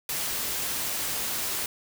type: noise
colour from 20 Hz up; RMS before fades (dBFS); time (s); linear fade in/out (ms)
white; -30; 0.09-1.66; 2
effects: none